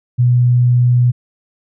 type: tone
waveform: sine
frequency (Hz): 122.9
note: B2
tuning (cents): -8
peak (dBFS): -8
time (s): 0.18-1.12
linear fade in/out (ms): 20
effects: none